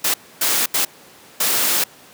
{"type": "noise bursts at uneven times", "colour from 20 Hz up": "white", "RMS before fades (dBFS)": -18, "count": 4, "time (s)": [[0.04, 0.14], [0.41, 0.66], [0.74, 0.85], [1.4, 1.84]], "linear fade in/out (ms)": 5, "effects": ["pink hiss -45 dBFS RMS until 2.13 s", "high-pass 200 Hz 12 dB/octave"]}